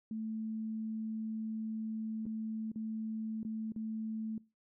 sine tone with dropouts, 220 Hz, A3, in tune, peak -36 dBFS, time 0.11-4.38 s, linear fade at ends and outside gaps 2 ms, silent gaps 2.256-2.264 / 2.717-2.758 / 3.431-3.449 / 3.721-3.761 s, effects noise-tail reverb RT60 0.3 s tail -23 dB re dry

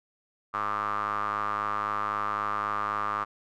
square tone with band-pass filter, 51.91 Hz, G#1, in tune, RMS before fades -30 dBFS, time 0.53-3.25 s, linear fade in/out 20 ms, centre 1200 Hz, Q 8.1, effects none

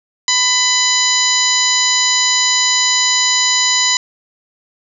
harmonic tone, 1000 Hz, B5, 21 cents sharp, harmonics 1 / 2 / 3 / 4 / 5 / 6 / 7, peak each -22 / -19 / -22 / -17 / -19 / -23 / -17 dBFS, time 0.28-3.97 s, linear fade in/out 2 ms, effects none

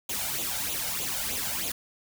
white noise with flanger, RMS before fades -31 dBFS, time 0.09-1.72 s, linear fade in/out 5 ms, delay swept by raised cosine 0.28 to 1.38 ms, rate 3.2 Hz, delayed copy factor +0.7, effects none

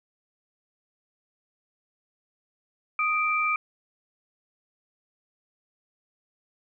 sine tone pair together, 1244.3 / 2349 Hz, D#6 / D7, 0 / 0 cents, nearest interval major seventh, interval 1100 cents, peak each -25 dBFS, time 2.99-3.56 s, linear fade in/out 2 ms, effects none

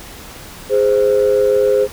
sine tone pair together, 412.7 / 520 Hz, G#4 / C5, -11 / -11 cents, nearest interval major third, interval 400 cents, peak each -12 dBFS, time 0.69-1.88 s, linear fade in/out 50 ms, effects tanh soft clip ceiling -5 dBFS + pink hiss -35 dBFS RMS until 1.92 s

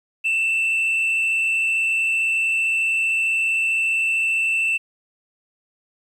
sine tone with frequency modulation, 2669 Hz, E7, 21 cents sharp, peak -15 dBFS, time 0.24-4.78 s, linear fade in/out 20 ms, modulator 75.4 Hz, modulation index 0.62, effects tanh soft clip ceiling -17 dBFS + 9-bit

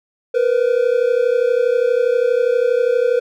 triangle tone pair together, 471.6 / 504 Hz, A#4 / B4, +20 / +35 cents, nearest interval minor second, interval 115 cents, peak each -14 / -14 dBFS, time 0.34-3.2 s, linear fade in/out 10 ms, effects none

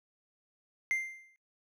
triangle tone with exponential decay, 2093 Hz, C7, in tune, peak -24 dBFS, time 0.91-1.36 s, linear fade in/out 0 ms, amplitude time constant 96 ms, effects noise-tail reverb RT60 0.1 s tail -23 dB re dry

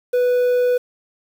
triangle tone, 493.9 Hz, B4, in tune, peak -12 dBFS, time 0.13-0.78 s, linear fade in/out 10 ms, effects 7-bit

